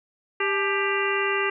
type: harmonic tone with a mistuned harmonic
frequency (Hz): 395.9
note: G4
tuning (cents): +17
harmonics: 1 / 2 / 3 / 4 / 5 / 6 / 7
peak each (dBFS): -26 / -34 / -29 / -31 / -28 / -33 / -30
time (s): 0.4-1.5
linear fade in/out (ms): 5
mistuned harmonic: 2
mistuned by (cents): +140
effects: none